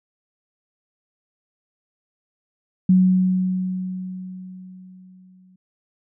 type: tone with exponential decay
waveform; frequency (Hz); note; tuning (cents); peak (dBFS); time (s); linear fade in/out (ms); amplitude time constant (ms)
sine; 185; F#3; 0; -10; 2.89-5.56; 5; 580
effects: none